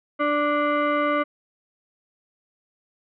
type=tone with frequency modulation; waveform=sine; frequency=295.1 Hz; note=D4; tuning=8 cents sharp; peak=-19 dBFS; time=0.19-1.24 s; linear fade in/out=20 ms; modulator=881 Hz; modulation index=1.6; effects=none